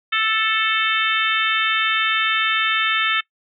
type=harmonic tone with a mistuned harmonic; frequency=440 Hz; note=A4; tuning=in tune; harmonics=3 / 4 / 5 / 6 / 7 / 8; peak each=-22 / -23 / -24 / -25 / -25 / -26 dBFS; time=0.12-3.21 s; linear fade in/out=10 ms; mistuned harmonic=8; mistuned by=+42 cents; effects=noise-tail reverb RT60 0.1 s tail -22 dB re dry